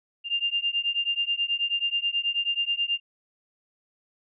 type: beating tone pair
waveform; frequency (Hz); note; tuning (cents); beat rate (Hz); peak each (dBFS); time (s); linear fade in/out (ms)
sine; 2794 / 2803.3; F7 / F7; 0 / +6; 9.3; -27; 0.24-3; 50
effects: none